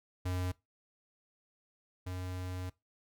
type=tone pair in turn; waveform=square; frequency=91 / 91.5 Hz; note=F#2 / F#2; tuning=-28 / -19 cents; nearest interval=unison; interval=9 cents; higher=second; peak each=-33 / -38 dBFS; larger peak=first; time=0.25-0.52 / 2.06-2.7 s; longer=second; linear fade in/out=10 ms; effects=noise-tail reverb RT60 0.2 s tail -20 dB re dry